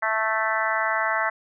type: harmonic tone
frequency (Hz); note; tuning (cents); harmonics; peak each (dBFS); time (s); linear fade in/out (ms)
220; A3; 0; 3 / 4 / 5 / 6 / 7 / 8 / 9; -29 / -29 / -29 / -29 / -29 / -29 / -29; 0.02-1.3; 10
effects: none